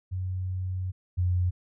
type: tone pair in turn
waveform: sine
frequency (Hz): 92.5 / 90.07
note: F#2 / F#2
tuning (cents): 0 / -46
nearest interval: unison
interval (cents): 46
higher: first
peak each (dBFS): -28 / -22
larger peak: second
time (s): 0.11-0.92 / 1.17-1.51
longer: first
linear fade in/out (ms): 20
effects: none